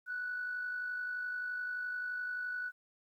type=tone with amplitude modulation; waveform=sine; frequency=1480 Hz; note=F#6; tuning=in tune; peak=-33 dBFS; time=0.06-2.72 s; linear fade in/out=50 ms; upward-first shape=sine; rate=51.6 Hz; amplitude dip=40%; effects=tanh soft clip ceiling -30 dBFS + 12-bit